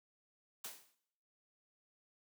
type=noise with exponential decay; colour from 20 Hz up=white; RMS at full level=-42 dBFS; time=0.64-0.95 s; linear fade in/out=5 ms; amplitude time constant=66 ms; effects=noise-tail reverb RT60 0.7 s tail -17 dB re dry + high-pass 200 Hz 12 dB/octave